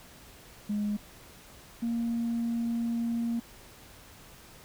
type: tone pair in turn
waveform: sine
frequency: 207.7 / 233.1 Hz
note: G#3 / A#3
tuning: 0 / 0 cents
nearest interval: major second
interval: 200 cents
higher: second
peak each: -26 dBFS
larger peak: neither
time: 0.69-0.97 / 1.82-3.4 s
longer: second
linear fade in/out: 10 ms
effects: tanh soft clip ceiling -24 dBFS + pink hiss -52 dBFS RMS until 4.64 s